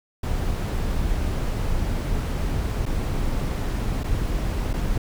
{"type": "noise with dropouts", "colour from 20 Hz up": "brown", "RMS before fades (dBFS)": -24, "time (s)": [0.23, 4.98], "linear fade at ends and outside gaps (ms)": 5, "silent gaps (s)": [[2.856, 2.861], [4.035, 4.04], [4.732, 4.737]], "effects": []}